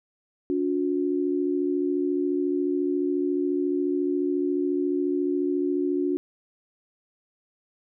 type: tone pair together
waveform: sine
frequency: 286.5 / 360.7 Hz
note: D4 / F#4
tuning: -43 / -44 cents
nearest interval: major third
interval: 399 cents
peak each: -25 dBFS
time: 0.5-6.17 s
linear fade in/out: 0 ms
effects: none